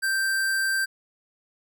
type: tone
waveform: square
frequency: 1568 Hz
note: G6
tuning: in tune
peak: -23 dBFS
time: 0.02-0.86 s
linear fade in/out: 20 ms
effects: none